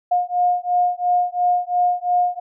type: beating tone pair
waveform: sine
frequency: 713 / 715.9 Hz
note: F5 / F5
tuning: +36 / +43 cents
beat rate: 2.9 Hz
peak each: -19 dBFS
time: 0.11-2.4 s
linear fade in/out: 10 ms
effects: none